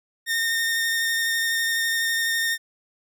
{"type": "tone with vibrato", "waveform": "sawtooth", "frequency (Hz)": 1830, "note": "A#6", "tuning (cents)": -32, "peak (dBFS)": -18, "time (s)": [0.26, 2.58], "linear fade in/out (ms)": 50, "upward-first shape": "sine", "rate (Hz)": 12, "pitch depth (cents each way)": 12, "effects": []}